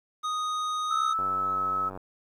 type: tone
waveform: square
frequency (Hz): 1244.5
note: D#6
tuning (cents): 0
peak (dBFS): -28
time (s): 0.23-1.14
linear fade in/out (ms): 20
type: tone with pitch glide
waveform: sine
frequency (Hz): 1310 to 1293.5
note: E6 to E6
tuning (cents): -11 to -33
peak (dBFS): -25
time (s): 0.9-1.9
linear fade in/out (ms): 20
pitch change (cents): -22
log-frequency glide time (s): 1.25-1.58
type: click train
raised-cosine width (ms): 1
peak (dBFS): -26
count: 75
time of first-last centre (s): 1.19-1.975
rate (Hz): 94.3
effects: low-pass 6000 Hz 12 dB/octave + 10-bit